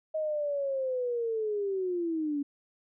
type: linear sweep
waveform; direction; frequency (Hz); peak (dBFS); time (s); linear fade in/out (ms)
sine; down; 632 to 280; -28; 0.14-2.43; 10
effects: none